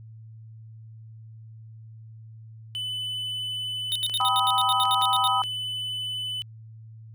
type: tone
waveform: triangle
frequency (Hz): 3004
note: F#7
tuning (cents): +26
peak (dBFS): -27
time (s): 2.75-6.42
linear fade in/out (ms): 0
type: tone bursts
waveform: square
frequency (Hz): 3678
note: A#7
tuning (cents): -24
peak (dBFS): -24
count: 13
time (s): 3.92-5.275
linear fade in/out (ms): 0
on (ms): 35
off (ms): 75
type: clicks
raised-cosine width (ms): 0.2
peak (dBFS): -22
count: 5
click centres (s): 4.097 / 4.212 / 4.854 / 5.014 / 5.437
type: chord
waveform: sine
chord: G augmented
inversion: none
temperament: equal with one note detuned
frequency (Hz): 784 / 987.8 / 1265.5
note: G5 / B5 / D#6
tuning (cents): 0 / 0 / +29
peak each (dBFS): -27 / -25 / -24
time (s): 4.2-5.42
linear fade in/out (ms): 2
effects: added 111 Hz sine -42 dBFS peak until 7.14 s